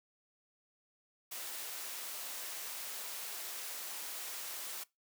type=high-pass noise; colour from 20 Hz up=white; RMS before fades=-43 dBFS; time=1.31-4.84 s; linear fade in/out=10 ms; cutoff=430 Hz; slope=12 dB/octave; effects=noise-tail reverb RT60 0.2 s tail -22 dB re dry